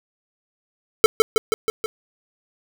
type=tone with echo; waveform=square; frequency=441.7 Hz; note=A4; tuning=7 cents sharp; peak=-7 dBFS; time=1.04-1.06 s; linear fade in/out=0 ms; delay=160 ms; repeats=5; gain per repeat=-3 dB; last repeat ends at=1.86 s; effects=none